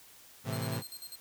sawtooth chord, A minor, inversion none, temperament equal, 110 / 130.81 / 164.81 Hz, A2 / C3 / E3, 0 / 0 / 0 cents, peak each -32 / -33 / -35 dBFS, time 0.44-0.83 s, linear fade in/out 50 ms
15% pulse tone with tremolo, 4186 Hz, C8, in tune, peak -35 dBFS, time 0.52-1.16 s, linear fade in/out 10 ms, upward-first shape square, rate 10 Hz, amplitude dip 80%
effects white hiss -56 dBFS RMS until 1.2 s

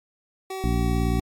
25% pulse tone with vibrato, 379.3 Hz, F#4, 43 cents sharp, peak -26 dBFS, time 0.5-1.2 s, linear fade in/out 5 ms, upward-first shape triangle, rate 4.5 Hz, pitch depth 8 cents each way
harmonic tone, 58.27 Hz, A#1, in tune, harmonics 1 / 2 / 3 / 4 / 5, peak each -23 / -26 / -28 / -29 / -30 dBFS, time 0.64-1.2 s, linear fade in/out 0 ms
effects MP3 96 kbps

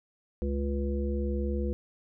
harmonic tone with a mistuned harmonic, 70.1 Hz, C#2, 20 cents sharp, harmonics 1 / 3 / 5 / 7, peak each -29 / -34 / -36 / -37 dBFS, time 0.42-1.73 s, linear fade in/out 0 ms, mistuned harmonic 1, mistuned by -18 cents, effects none

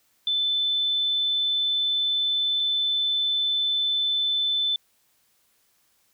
sine tone pair in turn, 3520 / 3520 Hz, A7 / A7, 0 / 0 cents, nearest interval unison, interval 0 cents, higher neither, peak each -21 dBFS, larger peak neither, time 0.27-2.6 / 2.6-4.76 s, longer first, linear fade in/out 2 ms, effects white hiss -66 dBFS RMS until 6.13 s

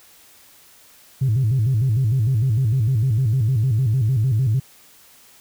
sine tone with vibrato, 120 Hz, B2, 49 cents flat, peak -14 dBFS, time 1.21-4.6 s, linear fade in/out 10 ms, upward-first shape square, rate 6.6 Hz, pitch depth 180 cents each way, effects tanh soft clip ceiling -12 dBFS + white hiss -50 dBFS RMS until 5.4 s

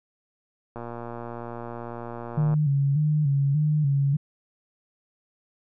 click train, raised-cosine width 1 ms, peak -22 dBFS, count 211, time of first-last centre 0.76-2.54 s, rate 118 Hz
sine tone with vibrato, 145.4 Hz, D3, 17 cents flat, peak -19 dBFS, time 2.37-4.17 s, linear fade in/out 10 ms, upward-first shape square, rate 1.7 Hz, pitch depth 72 cents each way
effects none

